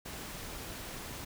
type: noise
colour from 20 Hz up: pink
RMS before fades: -43 dBFS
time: 0.05-1.25 s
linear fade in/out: 10 ms
effects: none